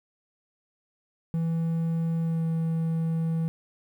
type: tone with pitch glide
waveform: triangle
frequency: 164.81 to 163.2 Hz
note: E3 to E3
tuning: 0 to -17 cents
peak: -22 dBFS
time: 1.34-3.48 s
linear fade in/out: 0 ms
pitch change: -17 cents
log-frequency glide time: 2.22-2.45 s
effects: 10-bit